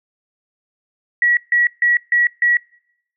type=tone bursts; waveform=sine; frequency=1925 Hz; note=B6; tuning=45 cents flat; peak=-11 dBFS; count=5; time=1.22-2.57 s; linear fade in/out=2 ms; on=150 ms; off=150 ms; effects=noise-tail reverb RT60 0.8 s tail -26 dB re dry